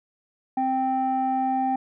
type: tone pair together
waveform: sine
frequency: 261.6 / 783.9 Hz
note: C4 / G5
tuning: 0 / 0 cents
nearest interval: octave + perfect fifth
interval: 1900 cents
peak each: -25 / -21 dBFS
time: 0.57-1.76 s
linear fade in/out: 5 ms
effects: tanh soft clip ceiling -17 dBFS